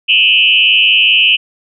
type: tone with frequency modulation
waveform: sine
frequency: 2794 Hz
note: F7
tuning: in tune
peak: -6 dBFS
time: 0.08-1.37 s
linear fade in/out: 20 ms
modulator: 105 Hz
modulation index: 2.6
effects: none